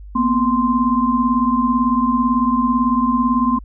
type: tone cluster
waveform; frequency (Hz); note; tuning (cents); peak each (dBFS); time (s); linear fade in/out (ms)
sine; 235 / 253 / 1044; A#3 / B3 / C6; +14 / +42 / -4; -18; 0.15-3.59; 10
effects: added 50 Hz sine -33 dBFS peak until 3.64 s